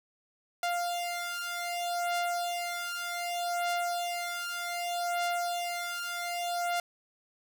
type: beating tone pair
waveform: sawtooth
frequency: 698.5 / 699.15 Hz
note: F5 / F5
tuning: 0 / +2 cents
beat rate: 0.65 Hz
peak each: -30 dBFS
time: 0.63-6.8 s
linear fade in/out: 2 ms
effects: none